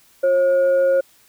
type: tone with frequency modulation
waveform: sine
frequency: 540 Hz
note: C#5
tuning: 45 cents flat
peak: -13 dBFS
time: 0.23-1.01 s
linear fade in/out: 10 ms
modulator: 893 Hz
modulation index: 0.27
effects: white hiss -54 dBFS RMS until 1.28 s